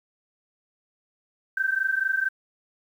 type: tone pair together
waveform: sine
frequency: 1543.7 / 1568 Hz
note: G6 / G6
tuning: -27 / 0 cents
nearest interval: unison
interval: 27 cents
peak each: -25 dBFS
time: 1.57-2.29 s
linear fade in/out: 5 ms
effects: 9-bit